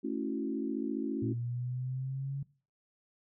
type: chord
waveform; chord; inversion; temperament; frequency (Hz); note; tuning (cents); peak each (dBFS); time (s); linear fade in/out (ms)
sine; F# minor seventh; first; equal with one note detuned; 220 / 275.4 / 329.6 / 370; A3 / C#4 / E4 / F#4; 0 / -11 / 0 / 0; -38 / -35 / -38 / -40; 0.03-1.34; 20
type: exponential sweep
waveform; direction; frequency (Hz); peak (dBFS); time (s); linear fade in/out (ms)
sine; up; 115.7 to 140; -33; 1.22-2.43; 5
effects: noise-tail reverb RT60 0.4 s tail -21 dB re dry